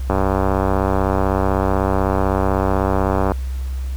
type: click train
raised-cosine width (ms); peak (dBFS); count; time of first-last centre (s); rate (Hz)
1; -4; 310; 0.1-3.319; 96
effects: added 65 Hz sine -21 dBFS peak until 3.96 s + pink hiss -44 dBFS RMS until 3.96 s